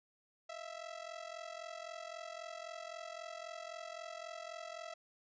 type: ring-modulated tone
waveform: sawtooth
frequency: 659.3 Hz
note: E5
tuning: in tune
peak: -38 dBFS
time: 0.49-4.94 s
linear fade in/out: 5 ms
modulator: 21.9 Hz
effects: resampled to 16000 Hz